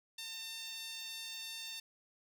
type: tone with high-pass filter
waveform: sawtooth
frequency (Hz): 903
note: A5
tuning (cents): +45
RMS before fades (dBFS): -45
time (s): 0.18-1.8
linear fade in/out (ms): 5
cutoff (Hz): 3500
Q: 2.1
effects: none